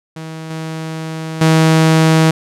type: tone with level steps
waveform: sawtooth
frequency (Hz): 160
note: D#3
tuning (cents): +49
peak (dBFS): -22 / -18 / -4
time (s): 0.16-2.31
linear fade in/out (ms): 5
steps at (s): 0.5 / 1.41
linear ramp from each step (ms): 5
effects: low-pass 10000 Hz 12 dB/octave